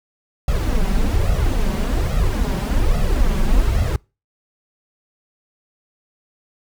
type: noise with flanger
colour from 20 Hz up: brown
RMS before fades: -17 dBFS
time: 0.48-3.96 s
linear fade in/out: 2 ms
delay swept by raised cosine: 1.5 to 5.3 ms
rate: 1.2 Hz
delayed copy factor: +0.75
effects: noise-tail reverb RT60 0.3 s tail -26 dB re dry